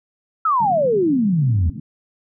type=exponential sweep; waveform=sine; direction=down; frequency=1341 to 76.2 Hz; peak=-14 dBFS; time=0.45-1.7 s; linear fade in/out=5 ms
type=band-pass noise; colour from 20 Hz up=pink; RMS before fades=-31 dBFS; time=0.6-1.8 s; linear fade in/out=5 ms; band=130 to 250 Hz; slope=48 dB/octave
effects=none